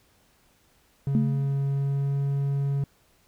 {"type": "tone with pitch glide", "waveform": "triangle", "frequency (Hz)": [138.59, 139.63], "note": ["C#3", "C#3"], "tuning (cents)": [0, 13], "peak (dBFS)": -21, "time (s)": [1.07, 2.84], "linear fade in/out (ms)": 2, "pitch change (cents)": 13, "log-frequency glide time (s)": [1.66, 2.19]}
{"type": "tone with exponential decay", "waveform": "sine", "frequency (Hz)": 220, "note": "A3", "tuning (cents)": 0, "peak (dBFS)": -18, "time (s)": [1.15, 1.66], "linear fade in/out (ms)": 0, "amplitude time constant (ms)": 110}
{"effects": ["pink hiss -63 dBFS RMS until 3.27 s"]}